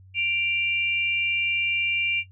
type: tone pair together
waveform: sine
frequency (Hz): 2360 / 2784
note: D7 / F7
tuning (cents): +8 / -6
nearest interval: minor third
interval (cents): 286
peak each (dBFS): -24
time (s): 0.14-2.24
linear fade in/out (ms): 50
effects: noise-tail reverb RT60 0.1 s tail -17 dB re dry + added 94 Hz sine -47 dBFS peak until 2.31 s